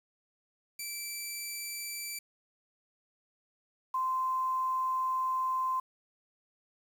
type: tone pair in turn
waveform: 10% pulse / sine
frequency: 2329 / 1037.5 Hz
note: D7 / C6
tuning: -15 / -15 cents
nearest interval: octave + major second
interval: 1400 cents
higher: first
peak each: -28 dBFS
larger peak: neither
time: 0.79-2.19 / 3.94-5.8 s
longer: second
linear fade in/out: 5 ms
effects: 9-bit